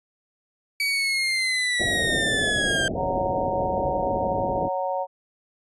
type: linear sweep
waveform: 30% pulse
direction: down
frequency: 2281 to 1575 Hz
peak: -19 dBFS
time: 0.8-2.88 s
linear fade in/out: 2 ms
type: low-pass noise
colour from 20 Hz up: white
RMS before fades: -29 dBFS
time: 1.79-4.69 s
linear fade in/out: 20 ms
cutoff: 730 Hz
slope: 96 dB/octave
type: harmonic tone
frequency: 185 Hz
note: F#3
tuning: in tune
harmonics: 3 / 4 / 5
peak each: -27 / -28 / -29 dBFS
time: 2.95-5.07 s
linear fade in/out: 50 ms
effects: resampled to 24000 Hz

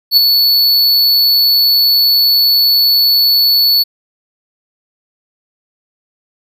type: tone with ADSR envelope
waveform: square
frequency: 4435 Hz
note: C#8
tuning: in tune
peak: -3 dBFS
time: 0.11-3.84 s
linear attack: 61 ms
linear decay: 9 ms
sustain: -5 dB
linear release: 21 ms
effects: none

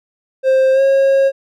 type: tone with pitch glide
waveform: triangle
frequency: 527 to 543.1 Hz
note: C5 to C#5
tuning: +12 to -36 cents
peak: -7 dBFS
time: 0.43-1.32 s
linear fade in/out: 50 ms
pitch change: +52 cents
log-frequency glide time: 0.73-0.81 s
effects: none

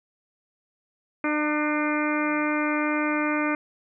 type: harmonic tone with a mistuned harmonic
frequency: 300.2 Hz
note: D4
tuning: 38 cents sharp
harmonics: 1 / 2 / 3 / 4 / 5 / 6 / 7 / 8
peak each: -25 / -31 / -34 / -31 / -32 / -38 / -32 / -34 dBFS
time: 1.24-3.55 s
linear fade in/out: 2 ms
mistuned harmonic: 3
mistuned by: +19 cents
effects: none

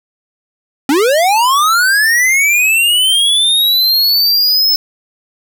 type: linear sweep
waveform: square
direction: up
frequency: 258.6 to 5274 Hz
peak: -9 dBFS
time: 0.89-4.76 s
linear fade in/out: 2 ms
effects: none

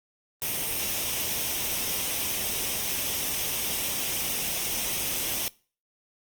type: noise with comb filter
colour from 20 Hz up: white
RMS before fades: -29 dBFS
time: 0.42-5.48 s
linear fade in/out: 0 ms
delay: 0.34 ms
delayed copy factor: +0.5
effects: noise-tail reverb RT60 0.4 s tail -23 dB re dry + Opus 32 kbps

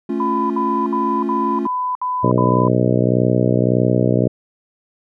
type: chord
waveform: triangle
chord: A augmented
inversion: none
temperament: equal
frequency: 220 / 277.2 / 349.2 Hz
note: A3 / C#4 / E#4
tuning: 0 / 0 / 0 cents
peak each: -21 dBFS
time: 0.09-1.67 s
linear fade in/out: 5 ms
type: tone bursts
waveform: sine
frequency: 1001 Hz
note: B5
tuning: 23 cents sharp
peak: -18 dBFS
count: 7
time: 0.2-2.678 s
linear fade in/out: 2 ms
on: 300 ms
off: 63 ms
type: harmonic tone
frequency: 61.74 Hz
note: B1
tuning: in tune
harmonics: 2 / 3 / 4 / 5 / 6 / 7 / 8 / 9 / 10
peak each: -18 / -20 / -21 / -22 / -23 / -23 / -24 / -25 / -25 dBFS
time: 2.23-4.28 s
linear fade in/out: 10 ms
effects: none

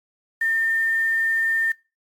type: tone with quantisation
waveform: sine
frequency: 1808 Hz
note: A6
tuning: 47 cents sharp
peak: -19 dBFS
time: 0.41-1.72 s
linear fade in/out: 5 ms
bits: 7
effects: noise-tail reverb RT60 0.3 s tail -23 dB re dry + AAC 64 kbps

